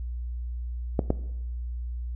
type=clicks; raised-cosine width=2 ms; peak=-9 dBFS; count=2; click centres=0.992 / 1.104 s; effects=noise-tail reverb RT60 0.9 s tail -17 dB re dry + added 60 Hz sine -30 dBFS peak until 2.15 s